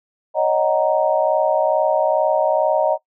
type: chord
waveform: sine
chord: D# minor seventh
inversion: third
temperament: just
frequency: 560 / 622.3 / 746.7 / 933.4 Hz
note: C#5 / D#5 / F#5 / A#5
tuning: +18 / 0 / +16 / +2 cents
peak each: -21 / -17 / -22 / -22 dBFS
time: 0.34-2.98 s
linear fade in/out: 50 ms
effects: noise-tail reverb RT60 0.1 s tail -19 dB re dry